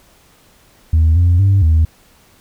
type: tone with pitch steps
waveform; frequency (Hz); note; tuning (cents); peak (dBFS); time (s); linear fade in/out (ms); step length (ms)
sine; 79.9 / 87.4 / 98.1 / 79.9; D#2 / F2 / G2 / D#2; +47 / +2 / +2 / +47; -6; 0.93-1.85; 5; 230
effects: tanh soft clip ceiling -6 dBFS + pink hiss -50 dBFS RMS until 2.4 s